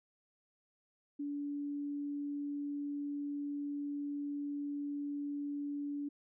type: tone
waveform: sine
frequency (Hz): 287.7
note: D4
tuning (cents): -36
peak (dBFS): -36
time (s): 1.19-6.09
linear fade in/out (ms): 10
effects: none